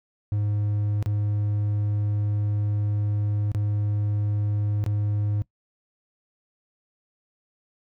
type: tone with dropouts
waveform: triangle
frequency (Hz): 103.83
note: G#2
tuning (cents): 0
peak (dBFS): -20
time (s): 0.32-5.42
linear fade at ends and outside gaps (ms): 0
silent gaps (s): 1.026-1.06 / 3.517-3.548 / 4.84-4.863
effects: noise-tail reverb RT60 0.1 s tail -20 dB re dry